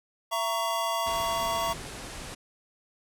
square chord, A# diminished, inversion second, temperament just, 671.3 / 932.3 / 1118.8 Hz, E5 / A#5 / C#6, +31 / 0 / +16 cents, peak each -32 dBFS, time 0.31-1.74 s, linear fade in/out 20 ms
pink low-pass noise, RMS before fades -40 dBFS, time 1.06-2.35 s, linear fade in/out 10 ms, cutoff 11000 Hz, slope 48 dB/octave
effects none

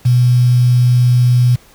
sine tone with quantisation, 123.47 Hz, B2, in tune, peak -7 dBFS, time 0.05-1.56 s, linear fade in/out 10 ms, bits 5, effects pink hiss -46 dBFS RMS until 1.74 s

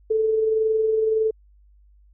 sine tone with amplitude modulation, 439.3 Hz, A4, 3 cents flat, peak -16 dBFS, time 0.1-1.31 s, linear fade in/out 10 ms, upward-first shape sine, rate 21.7 Hz, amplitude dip 35%, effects added 50 Hz sine -51 dBFS peak until 2.13 s

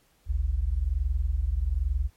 sine tone pair together, 51.05 / 72.2 Hz, G#1 / D2, -29 / -29 cents, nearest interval tritone, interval 600 cents, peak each -26 / -26 dBFS, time 0.26-2.1 s, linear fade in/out 50 ms, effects pink hiss -65 dBFS RMS until 2.16 s + MP3 64 kbps

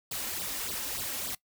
white noise with flanger, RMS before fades -35 dBFS, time 0.11-1.35 s, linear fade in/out 5 ms, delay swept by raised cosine 0.22 to 3.82 ms, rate 3.4 Hz, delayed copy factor +0.9, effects noise-tail reverb RT60 0.1 s tail -21 dB re dry

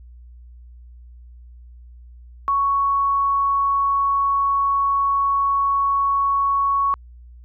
sine tone, 1112 Hz, C#6, 5 cents sharp, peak -16 dBFS, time 2.48-6.94 s, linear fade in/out 0 ms, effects added 60 Hz sine -40 dBFS peak until 7.44 s

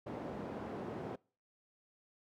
white band-pass noise, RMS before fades -43 dBFS, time 0.06-1.16 s, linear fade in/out 10 ms, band 120 to 510 Hz, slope 12 dB/octave, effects noise-tail reverb RT60 0.4 s tail -25 dB re dry

